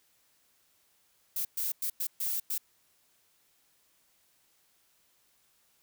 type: noise bursts at uneven times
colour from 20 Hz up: violet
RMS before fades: -32 dBFS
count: 6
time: 1.36-1.45 / 1.57-1.72 / 1.82-1.9 / 2-2.07 / 2.2-2.4 / 2.5-2.58 s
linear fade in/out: 5 ms
effects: white hiss -69 dBFS RMS until 5.82 s